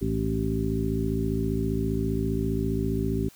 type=harmonic tone with a mistuned harmonic; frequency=55 Hz; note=A1; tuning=in tune; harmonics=1 / 2 / 3 / 4 / 5 / 7; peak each=-31 / -31 / -31 / -31 / -31 / -31 dBFS; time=0.01-3.29 s; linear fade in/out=10 ms; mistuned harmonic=1; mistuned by=+140 cents; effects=white hiss -54 dBFS RMS until 3.35 s